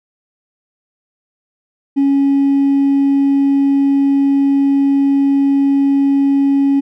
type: tone with hard clipping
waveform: triangle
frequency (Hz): 277.2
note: C#4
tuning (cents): 0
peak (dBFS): -9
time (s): 1.96-6.81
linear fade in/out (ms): 20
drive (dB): 2
effects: none